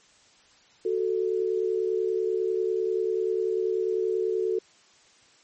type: tone pair together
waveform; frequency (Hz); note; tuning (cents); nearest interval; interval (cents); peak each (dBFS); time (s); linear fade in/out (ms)
sine; 371.3 / 441.5; F#4 / A4; +6 / +6; minor third; 300; -26; 0.85-4.59; 5
effects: white hiss -58 dBFS RMS until 5.43 s + MP3 32 kbps